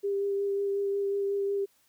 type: tone with vibrato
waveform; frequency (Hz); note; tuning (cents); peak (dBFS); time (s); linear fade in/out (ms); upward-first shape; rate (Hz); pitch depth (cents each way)
sine; 398.8; G4; +30; -26; 0.03-1.66; 20; sine; 5.5; 13
effects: white hiss -67 dBFS RMS until 1.88 s